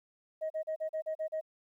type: tone bursts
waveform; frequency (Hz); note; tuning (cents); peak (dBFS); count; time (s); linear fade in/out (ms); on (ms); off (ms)
sine; 630; D#5; +21; -30; 8; 0.41-1.412; 20; 92; 38
effects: tanh soft clip ceiling -29 dBFS + 12-bit